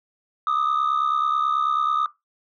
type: tone pair together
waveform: sine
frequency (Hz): 1200 / 1269.2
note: D6 / D#6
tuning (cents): +37 / +34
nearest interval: minor second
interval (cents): 97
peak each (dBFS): -20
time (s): 0.47-2.06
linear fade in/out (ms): 2
effects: noise-tail reverb RT60 0.2 s tail -19 dB re dry + tanh soft clip ceiling -16 dBFS